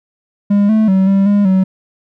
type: tone with pitch steps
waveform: triangle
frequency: 202.8 / 218.1 / 190.5 / 195.6 / 203.6 / 188.8 Hz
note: G#3 / A3 / G3 / G3 / G#3 / F#3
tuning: -41 / -15 / -49 / -4 / -34 / +35 cents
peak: -6 dBFS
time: 0.5-1.64 s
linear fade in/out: 10 ms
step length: 190 ms
effects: none